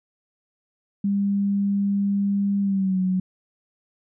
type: tone with pitch glide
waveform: sine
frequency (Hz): 200 to 185.53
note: G3 to F#3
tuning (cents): +35 to +5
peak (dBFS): -19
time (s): 1.04-3.2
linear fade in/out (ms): 5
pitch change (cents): -130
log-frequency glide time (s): 2.61-3
effects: none